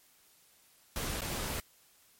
pink noise with dropouts, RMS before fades -36 dBFS, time 0.96-1.6 s, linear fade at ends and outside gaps 1 ms, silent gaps 1.208-1.218 s, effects white hiss -64 dBFS RMS until 2.19 s + MP3 64 kbps

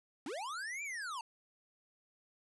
square linear two-way sweep, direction up then down, 237.1 to 2393 to 879 Hz, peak -40 dBFS, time 0.26-1.21 s, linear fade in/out 2 ms, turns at 0.83 s, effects resampled to 24000 Hz

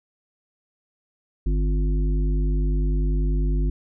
harmonic tone with a mistuned harmonic, 50 Hz, G1, 35 cents sharp, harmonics 1 / 3 / 5 / 7, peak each -19 / -29 / -33 / -36 dBFS, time 1.46-3.7 s, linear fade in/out 5 ms, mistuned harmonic 5, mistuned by +65 cents, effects none

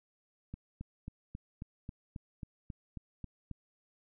click train, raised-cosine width 5 ms, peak -29 dBFS, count 12, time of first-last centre 0.54-3.513 s, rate 3.7 Hz, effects none

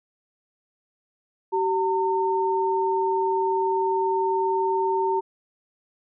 sine tone pair together, 382.7 / 910.2 Hz, G4 / A#5, -42 / -42 cents, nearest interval octave + minor third, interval 1500 cents, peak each -23 dBFS, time 1.52-5.21 s, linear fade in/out 20 ms, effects none

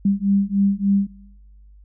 sine beating tone pair, 196.9 / 200.3 Hz, G3 / G3, +8 / +38 cents, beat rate 3.4 Hz, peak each -19 dBFS, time 0.05-1.07 s, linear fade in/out 5 ms, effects noise-tail reverb RT60 1.0 s tail -21 dB re dry + added 50 Hz sine -44 dBFS peak until 1.84 s

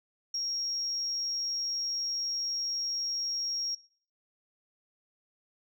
sine tone, 5588 Hz, F8, in tune, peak -29 dBFS, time 0.34-3.75 s, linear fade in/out 5 ms, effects noise-tail reverb RT60 0.5 s tail -22 dB re dry + tanh soft clip ceiling -25 dBFS

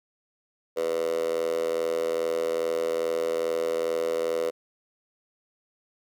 10% pulse tone with high-pass filter, 82.41 Hz, E2, in tune, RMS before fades -27 dBFS, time 0.76-4.51 s, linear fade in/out 20 ms, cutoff 490 Hz, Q 6.4, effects none

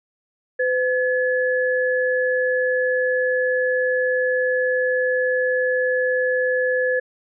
sine tone pair together, 507 / 1708.3 Hz, B4 / G#6, +45 / +48 cents, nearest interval octave + major sixth, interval 2103 cents, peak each -19 / -22 dBFS, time 0.59-7 s, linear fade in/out 10 ms, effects none

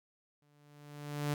sawtooth tone with exponential growth, 146.4 Hz, D3, 5 cents flat, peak -26 dBFS, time 0.42-1.34 s, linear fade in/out 2 ms, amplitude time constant 200 ms, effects none

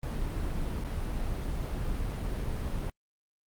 brown noise with dropouts, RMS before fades -32 dBFS, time 0.03-2.9 s, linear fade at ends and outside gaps 2 ms, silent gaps 0.84-0.846 s, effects Opus 32 kbps

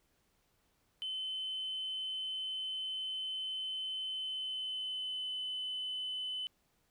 sine tone with pitch glide, 3054 to 3022 Hz, G7 to F#7, -46 to +36 cents, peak -35 dBFS, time 1.02-6.47 s, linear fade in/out 0 ms, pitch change -18 cents, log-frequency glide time 4.1-5.36 s, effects tanh soft clip ceiling -32 dBFS + pink hiss -75 dBFS RMS until 6.9 s

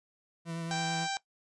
40% pulse tone with vibrato, 166.2 Hz, E3, 15 cents sharp, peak -34 dBFS, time 0.45-1.08 s, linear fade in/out 50 ms, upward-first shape sine, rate 9.1 Hz, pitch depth 18 cents each way
harmonic tone, 784 Hz, G5, in tune, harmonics 1 / 2 / 3 / 4 / 5 / 6 / 7 / 8 / 9 / 10, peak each -34 / -39 / -44 / -44 / -42 / -46 / -46 / -46 / -49 / -48 dBFS, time 0.71-1.17 s, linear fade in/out 0 ms
effects noise-tail reverb RT60 0.1 s tail -17 dB re dry + resampled to 24000 Hz

